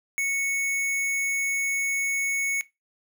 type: tone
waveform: square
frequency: 2212 Hz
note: C#7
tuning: 4 cents flat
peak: -24 dBFS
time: 0.18-2.61 s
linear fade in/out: 0 ms
effects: noise-tail reverb RT60 0.2 s tail -18 dB re dry